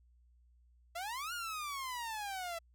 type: exponential two-way sweep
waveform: sawtooth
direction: up then down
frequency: 659.3 to 1450 to 659.3 Hz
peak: -35 dBFS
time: 0.95-2.59 s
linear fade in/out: 10 ms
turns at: 1.33 s
effects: added 60 Hz sine -63 dBFS peak until 2.74 s